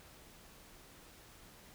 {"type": "silence", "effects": ["pink hiss -58 dBFS RMS until 1.74 s"]}